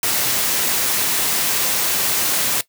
white noise, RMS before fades -19 dBFS, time 0.03-2.61 s, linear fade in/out 2 ms, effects noise-tail reverb RT60 0.1 s tail -17 dB re dry + high-pass 100 Hz 12 dB/octave

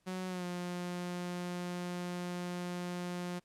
sawtooth tone with pitch glide, 185 to 177.36 Hz, F#3 to F3, 0 to +27 cents, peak -33 dBFS, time 0.06-3.4 s, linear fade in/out 20 ms, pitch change -73 cents, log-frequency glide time 0.28-0.45 s, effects pink hiss -75 dBFS RMS until 3.44 s + low-pass 11000 Hz 12 dB/octave

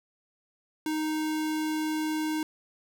square tone, 310.6 Hz, D#4, 3 cents flat, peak -28 dBFS, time 0.86-2.43 s, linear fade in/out 2 ms, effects none

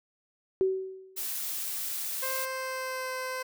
sine tone with exponential decay, 379.3 Hz, F#4, 43 cents sharp, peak -20 dBFS, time 0.61-1.26 s, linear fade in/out 0 ms, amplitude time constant 140 ms
blue noise, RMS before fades -34 dBFS, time 1.16-2.46 s, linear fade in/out 20 ms
15% pulse tone with pitch glide, 525 to 515.1 Hz, C5 to C5, +6 to -27 cents, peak -26 dBFS, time 2.22-3.43 s, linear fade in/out 10 ms, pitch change -33 cents, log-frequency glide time 2.41-3.13 s
effects none

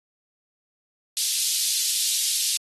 pink high-pass noise, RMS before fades -24 dBFS, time 1.17-2.57 s, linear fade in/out 0 ms, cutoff 3600 Hz, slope 24 dB/octave, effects AAC 32 kbps

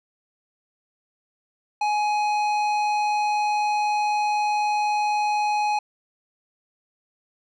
sine tone with tanh clipping, 838 Hz, G#5, 15 cents sharp, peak -22 dBFS, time 1.81-5.79 s, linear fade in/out 5 ms, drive 13 dB, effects none

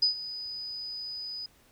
sine tone with ADSR envelope, 4978 Hz, D#8, in tune, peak -19 dBFS, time 0.02-1.46 s, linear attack 8 ms, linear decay 110 ms, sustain -16 dB, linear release 3 ms, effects pink hiss -62 dBFS RMS until 1.71 s

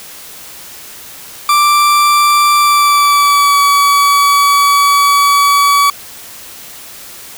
40% pulse tone with pitch glide, 1174.7 to 1139.3 Hz, D6 to C#6, 0 to +47 cents, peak -6 dBFS, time 1.49-5.9 s, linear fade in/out 2 ms, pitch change -53 cents, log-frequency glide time 2.58-3.6 s, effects white hiss -32 dBFS RMS until 7.37 s

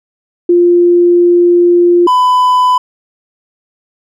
sine / triangle tone pair in turn, 349.5 / 1001.5 Hz, F4 / B5, +1 / +24 cents, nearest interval octave + tritone, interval 1823 cents, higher second, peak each -4 dBFS, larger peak neither, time 0.49-2.07 / 2.07-2.78 s, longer first, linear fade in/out 5 ms, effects none

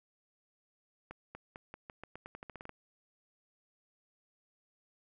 accelerating click train, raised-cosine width 0.5 ms, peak -30 dBFS, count 15, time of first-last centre 1.11-2.693 s, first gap 240 ms, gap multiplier 0.87, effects none

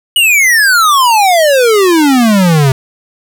square exponential sweep, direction down, 2960 to 129.2 Hz, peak -6 dBFS, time 0.16-2.72 s, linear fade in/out 2 ms, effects none

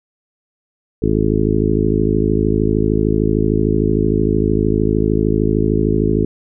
harmonic tone with a mistuned harmonic, 53.2 Hz, G#1, 42 cents sharp, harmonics 1 / 2 / 3 / 4 / 5 / 6 / 7 / 8, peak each -21 / -21 / -21 / -21 / -21 / -21 / -21 / -21 dBFS, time 1.02-6.25 s, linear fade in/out 5 ms, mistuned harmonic 1, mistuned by -16 cents, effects none

